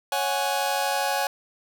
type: chord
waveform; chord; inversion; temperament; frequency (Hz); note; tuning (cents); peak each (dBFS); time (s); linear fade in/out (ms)
sawtooth; C# suspended fourth; none; just; 554.4 / 739.2 / 831.5; C#5 / F#5 / G#5; 0 / -2 / +2; -25 / -24 / -22; 0.12-1.27; 2
effects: none